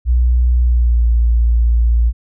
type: tone with pitch glide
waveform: sine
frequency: 60.9 to 57.95 Hz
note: B1 to A#1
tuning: -24 to -10 cents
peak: -9 dBFS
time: 0.05-2.13 s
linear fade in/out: 50 ms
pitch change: -86 cents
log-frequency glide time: 0.61-1.06 s
effects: none